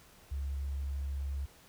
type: tone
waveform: sine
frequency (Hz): 69.3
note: C#2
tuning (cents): 0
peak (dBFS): -33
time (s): 0.31-1.46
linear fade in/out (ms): 10
effects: pink hiss -59 dBFS RMS until 1.68 s